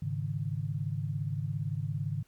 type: chord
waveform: sine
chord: Ab suspended fourth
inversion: none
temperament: equal with one note detuned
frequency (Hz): 103.83 / 138.03 / 155.56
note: Ab2 / Db3 / Eb3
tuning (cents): 0 / -7 / 0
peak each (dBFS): -35 / -34 / -35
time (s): 0.02-2.23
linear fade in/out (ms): 5
effects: pink hiss -68 dBFS RMS until 2.27 s + MP3 96 kbps